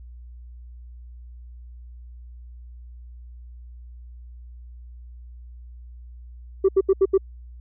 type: tone bursts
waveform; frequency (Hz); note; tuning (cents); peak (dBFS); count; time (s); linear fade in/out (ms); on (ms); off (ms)
sine; 385.5; G4; -29; -11; 5; 6.64-7.179; 10; 47; 76
effects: tanh soft clip ceiling -11 dBFS + added 60 Hz sine -39 dBFS peak until 7.6 s